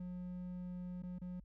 triangle tone with dropouts, 179.9 Hz, F#3, 48 cents flat, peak -40 dBFS, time 0-1.4 s, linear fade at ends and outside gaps 5 ms, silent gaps 1.023-1.033 / 1.186-1.215 s, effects added 50 Hz sine -56 dBFS peak until 1.44 s

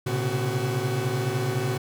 40% pulse tone cluster, 114.3 / 128.2 / 138.1 / 374.4 Hz, A#2 / C3 / C#3 / F#4, -34 / -35 / -6 / +20 cents, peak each -29 dBFS, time 0.06-1.78 s, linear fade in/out 10 ms, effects none

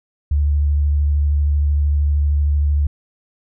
sine tone with vibrato, 72.9 Hz, D2, 12 cents flat, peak -13 dBFS, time 0.31-2.87 s, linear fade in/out 5 ms, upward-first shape square, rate 13 Hz, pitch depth 16 cents each way, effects none

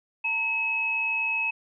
sine tone pair together, 911 / 2572 Hz, A#5 / E7, -40 / -43 cents, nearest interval octave + tritone, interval 1797 cents, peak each -35 / -24 dBFS, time 0.24-1.51 s, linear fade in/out 10 ms, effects none

